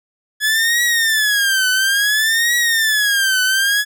sawtooth tone with vibrato, 1700 Hz, G#6, 40 cents sharp, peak -10 dBFS, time 0.4-3.85 s, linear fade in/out 50 ms, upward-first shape triangle, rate 0.58 Hz, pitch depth 220 cents each way, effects none

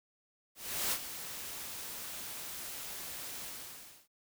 white noise with ADSR envelope, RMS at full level -32 dBFS, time 0.55-4.08 s, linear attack 370 ms, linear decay 60 ms, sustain -11 dB, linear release 650 ms, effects none

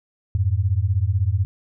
sine beating tone pair, 88.1 / 104.1 Hz, F2 / G#2, +16 / +5 cents, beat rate 16 Hz, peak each -20 dBFS, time 0.35-1.45 s, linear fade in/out 0 ms, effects none

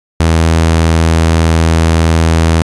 sawtooth tone, 81.7 Hz, E2, 15 cents flat, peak -3 dBFS, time 0.2-2.62 s, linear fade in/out 0 ms, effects resampled to 24000 Hz + 7-bit

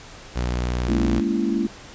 sawtooth tone, 60.8 Hz, B1, 26 cents flat, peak -18 dBFS, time 0.35-1.21 s, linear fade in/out 20 ms
sine chord, A# half-diminished seventh, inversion third, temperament just, 209.8 / 233.1 / 279.7 / 335.6 Hz, G#3 / A#3 / C#4 / E4, +18 / 0 / +16 / +31 cents, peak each -24 / -25 / -26 / -25 dBFS, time 0.88-1.67 s, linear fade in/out 5 ms
effects pink hiss -42 dBFS RMS until 1.94 s + resampled to 16000 Hz

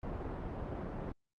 pink low-pass noise, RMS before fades -40 dBFS, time 0.03-1.12 s, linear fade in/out 2 ms, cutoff 900 Hz, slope 12 dB/octave, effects Opus 32 kbps

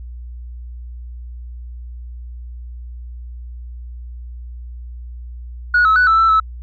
sine tone with pitch steps, 1456 / 1294 / 1484 / 1320 / 1330 / 1303 Hz, F#6 / E6 / F#6 / E6 / E6 / E6, -28 / -32 / +5 / +2 / +15 / -20 cents, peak -8 dBFS, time 5.74-6.4 s, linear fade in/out 5 ms, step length 110 ms, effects tanh soft clip ceiling -7 dBFS + added 60 Hz sine -29 dBFS peak until 6.62 s

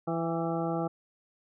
harmonic tone with a mistuned harmonic, 166.7 Hz, E3, 20 cents sharp, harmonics 1 / 2 / 3 / 4 / 5 / 7 / 8, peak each -33 / -33 / -36 / -36 / -36 / -42 / -43 dBFS, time 0.07-0.88 s, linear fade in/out 10 ms, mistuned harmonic 5, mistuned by -38 cents, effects none

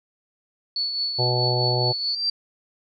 sine tone with tremolo, 4435 Hz, C#8, in tune, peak -21 dBFS, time 0.76-2.15 s, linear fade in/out 2 ms, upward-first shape triangle, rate 4.7 Hz, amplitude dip 50%
harmonic tone, 123.47 Hz, B2, in tune, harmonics 1 / 3 / 4 / 5 / 6 / 7, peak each -23 / -28 / -29 / -30 / -31 / -31 dBFS, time 1.18-1.93 s, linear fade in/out 20 ms
sine tone with exponential growth, 4699 Hz, D8, in tune, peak -18 dBFS, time 1.74-2.3 s, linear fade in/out 5 ms, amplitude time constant 120 ms
effects none

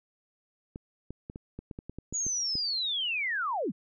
clicks, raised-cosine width 3 ms, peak -26 dBFS, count 12, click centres 0.759 / 1.106 / 1.299 / 1.359 / 1.59 / 1.712 / 1.789 / 1.896 / 1.986 / 2.126 / 2.266 / 2.554 s
sine linear sweep, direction down, 6870 to 134.8 Hz, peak -28 dBFS, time 2.13-3.72 s, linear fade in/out 20 ms
effects none

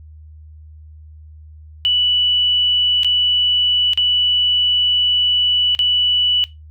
sine tone with dropouts, 2960 Hz, F#7, in tune, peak -12 dBFS, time 1.85-6.44 s, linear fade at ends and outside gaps 0 ms, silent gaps 3.033-3.046 / 3.934-3.975 / 5.75-5.791 s, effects noise-tail reverb RT60 0.2 s tail -18 dB re dry + added 77 Hz sine -37 dBFS peak until 6.7 s

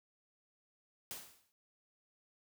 white noise with exponential decay, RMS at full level -42 dBFS, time 1.11-1.52 s, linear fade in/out 0 ms, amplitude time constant 87 ms, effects none

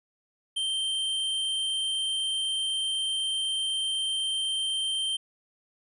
square tone, 3136 Hz, G7, in tune, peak -27 dBFS, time 0.56-5.17 s, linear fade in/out 10 ms, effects resampled to 24000 Hz

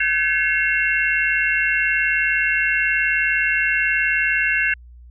sine tone cluster, 1536 / 1695 / 2158 / 2718 Hz, G6 / G#6 / C#7 / F7, -36 / +35 / -47 / -48 cents, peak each -22 dBFS, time 0-4.74 s, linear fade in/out 5 ms, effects added 60 Hz sine -40 dBFS peak until 5.1 s

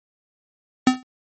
square tone with exponential decay, 255.7 Hz, C4, 40 cents flat, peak -9 dBFS, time 0.87-1.03 s, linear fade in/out 2 ms, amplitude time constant 34 ms, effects MP3 32 kbps

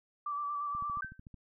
sine tone with vibrato, 1164 Hz, D6, 16 cents flat, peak -33 dBFS, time 0.26-1.01 s, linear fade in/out 5 ms, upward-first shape square, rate 8.6 Hz, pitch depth 22 cents each way
click train, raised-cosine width 5 ms, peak -37 dBFS, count 9, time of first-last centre 0.75-1.343 s, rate 13.5 Hz
sine tone with exponential decay, 1549 Hz, G6, 21 cents flat, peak -33 dBFS, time 1.02-1.2 s, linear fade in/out 5 ms, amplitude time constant 39 ms
effects none

